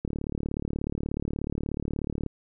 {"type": "click train", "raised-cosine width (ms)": 3, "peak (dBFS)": -17, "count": 82, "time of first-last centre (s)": [0.05, 2.263], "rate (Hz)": 36.6, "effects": []}